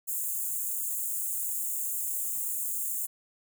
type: high-pass noise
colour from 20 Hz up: white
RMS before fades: -32 dBFS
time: 0.07-3.07 s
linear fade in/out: 20 ms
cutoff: 6800 Hz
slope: 96 dB/octave
effects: none